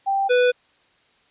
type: tone pair in turn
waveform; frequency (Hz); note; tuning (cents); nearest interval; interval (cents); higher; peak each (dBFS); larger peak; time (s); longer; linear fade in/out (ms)
sine / square; 785 / 494.5; G5 / B4; +2 / +2; minor sixth; 800; first; -18 / -15; second; 0.06-0.29 / 0.29-0.52; neither; 20
effects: white hiss -60 dBFS RMS until 1.3 s + resampled to 8000 Hz